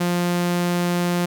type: tone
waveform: sawtooth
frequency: 175.5 Hz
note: F3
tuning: 9 cents sharp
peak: -15 dBFS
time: 0-1.26 s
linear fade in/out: 10 ms
effects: none